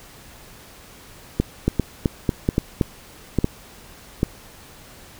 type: clicks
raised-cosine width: 3 ms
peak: -4 dBFS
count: 11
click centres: 1.4 / 1.68 / 1.797 / 2.058 / 2.292 / 2.489 / 2.581 / 2.812 / 3.387 / 3.444 / 4.231 s
effects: pink hiss -45 dBFS RMS until 5.19 s

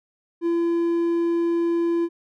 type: tone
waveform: triangle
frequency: 338.9 Hz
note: E4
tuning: 48 cents sharp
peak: -17 dBFS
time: 0.41-2.09 s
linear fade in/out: 50 ms
effects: none

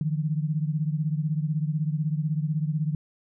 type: beating tone pair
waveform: sine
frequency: 150.4 / 166.4 Hz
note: D3 / E3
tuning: +42 / +17 cents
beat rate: 16 Hz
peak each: -25 / -29 dBFS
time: 0.01-2.95 s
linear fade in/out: 2 ms
effects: none

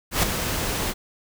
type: noise with ADSR envelope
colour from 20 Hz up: pink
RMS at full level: -18 dBFS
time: 0.11-0.94 s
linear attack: 120 ms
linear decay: 6 ms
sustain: -8 dB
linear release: 39 ms
effects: none

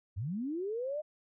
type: linear sweep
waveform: sine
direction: up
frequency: 82 to 622.3 Hz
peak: -33 dBFS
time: 0.16-1.02 s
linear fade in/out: 20 ms
effects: none

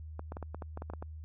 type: clicks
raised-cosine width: 1 ms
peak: -27 dBFS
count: 11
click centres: 0.194 / 0.321 / 0.369 / 0.427 / 0.546 / 0.622 / 0.774 / 0.821 / 0.9 / 0.936 / 1.025 s
effects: added 78 Hz sine -42 dBFS peak until 1.24 s

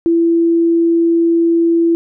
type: tone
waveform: sine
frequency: 335 Hz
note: E4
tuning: 28 cents sharp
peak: -9 dBFS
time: 0.06-1.95 s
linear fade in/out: 0 ms
effects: none

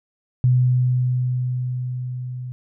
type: tone with level ramp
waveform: sine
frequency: 125.7 Hz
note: B2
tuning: 31 cents sharp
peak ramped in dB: -12 to -28 dBFS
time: 0.44-2.52 s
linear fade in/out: 0 ms
effects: none

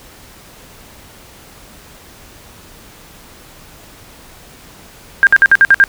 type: tone bursts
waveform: sine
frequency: 1600 Hz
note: G6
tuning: 35 cents sharp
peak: -3 dBFS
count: 7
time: 5.23-5.839 s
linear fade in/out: 0 ms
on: 39 ms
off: 56 ms
effects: pink hiss -40 dBFS RMS until 5.88 s

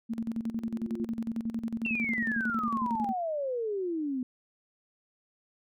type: tone with tremolo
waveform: sine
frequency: 227.7 Hz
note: A#3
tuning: 40 cents flat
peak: -28 dBFS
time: 0.09-3.13 s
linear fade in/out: 20 ms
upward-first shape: square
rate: 11 Hz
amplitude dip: 75%
type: tone with exponential growth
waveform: sine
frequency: 349.2 Hz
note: F4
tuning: in tune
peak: -33 dBFS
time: 0.36-1.05 s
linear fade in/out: 2 ms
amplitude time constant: 150 ms
type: exponential sweep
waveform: sine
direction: down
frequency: 2750 to 246.7 Hz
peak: -29 dBFS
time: 1.85-4.23 s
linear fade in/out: 2 ms
effects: none

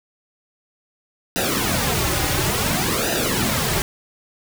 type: noise with flanger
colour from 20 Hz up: pink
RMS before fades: -21 dBFS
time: 1.36-3.82 s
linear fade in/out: 0 ms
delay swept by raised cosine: 0.9 to 4.5 ms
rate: 0.57 Hz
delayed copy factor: -0.8
effects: none

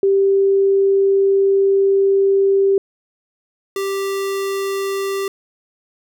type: tone pair in turn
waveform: sine / square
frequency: 392.1 / 392.1 Hz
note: G4 / G4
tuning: 0 / 0 cents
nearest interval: unison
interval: 0 cents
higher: neither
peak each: -11 / -20 dBFS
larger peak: first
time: 0.03-2.78 / 3.76-5.28 s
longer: first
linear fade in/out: 2 ms
effects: none

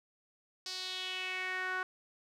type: tone with band-pass filter sweep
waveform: sawtooth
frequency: 371 Hz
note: F#4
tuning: 5 cents sharp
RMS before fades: -38 dBFS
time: 0.66-1.83 s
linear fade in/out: 2 ms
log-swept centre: 4900 to 1400 Hz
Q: 3.5
effects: none

